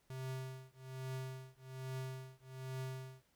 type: tone with tremolo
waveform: square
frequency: 130.81 Hz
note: C3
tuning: in tune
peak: -40 dBFS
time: 0.1-3.23 s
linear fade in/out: 2 ms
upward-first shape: triangle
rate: 1.2 Hz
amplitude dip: 100%
effects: pink hiss -75 dBFS RMS until 3.35 s